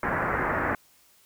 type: low-pass noise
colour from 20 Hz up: white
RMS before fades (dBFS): -27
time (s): 0.03-0.75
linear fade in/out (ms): 2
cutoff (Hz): 1900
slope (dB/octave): 48
effects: white hiss -60 dBFS RMS until 1.25 s